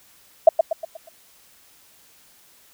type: tone with echo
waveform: sine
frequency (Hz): 653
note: E5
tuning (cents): -17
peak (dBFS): -4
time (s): 0.47-0.49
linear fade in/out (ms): 5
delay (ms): 120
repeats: 5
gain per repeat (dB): -7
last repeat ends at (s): 1.09
effects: white hiss -54 dBFS RMS until 2.73 s